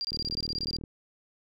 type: tone bursts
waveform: sine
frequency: 4759 Hz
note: D8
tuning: 22 cents sharp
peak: -29 dBFS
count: 13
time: 0.01-0.766 s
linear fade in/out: 0 ms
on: 36 ms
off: 24 ms
type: click train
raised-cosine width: 3 ms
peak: -27 dBFS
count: 29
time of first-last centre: 0.12-0.838 s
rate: 39 Hz
effects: none

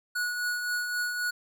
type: tone with tremolo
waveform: square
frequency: 1462 Hz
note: F#6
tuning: 21 cents flat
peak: -27 dBFS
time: 0.15-1.31 s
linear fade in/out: 10 ms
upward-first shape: triangle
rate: 3.8 Hz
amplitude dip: 45%
effects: none

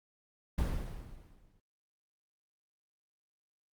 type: noise with exponential decay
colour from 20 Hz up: brown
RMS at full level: -28 dBFS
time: 0.58-1.6 s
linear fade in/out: 5 ms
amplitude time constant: 220 ms
effects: Opus 24 kbps

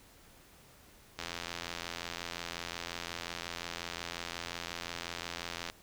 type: click train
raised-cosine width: 0.2 ms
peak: -20 dBFS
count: 387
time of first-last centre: 1.19-5.699 s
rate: 85.6 Hz
effects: pink hiss -59 dBFS RMS until 5.82 s

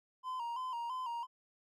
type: tone with vibrato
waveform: triangle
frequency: 980 Hz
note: B5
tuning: 14 cents flat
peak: -35 dBFS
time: 0.23-1.27 s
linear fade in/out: 50 ms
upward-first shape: square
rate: 3 Hz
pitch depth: 74 cents each way
effects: none

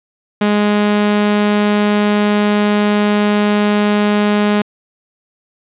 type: tone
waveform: sawtooth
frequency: 207.7 Hz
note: G#3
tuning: in tune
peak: -7 dBFS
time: 0.41-4.62 s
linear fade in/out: 5 ms
effects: resampled to 8000 Hz + 7-bit

